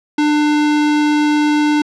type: tone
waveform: square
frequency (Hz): 298.6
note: D4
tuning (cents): +29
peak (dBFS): -12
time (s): 0.18-1.82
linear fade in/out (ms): 5
effects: low-pass 5000 Hz 12 dB/octave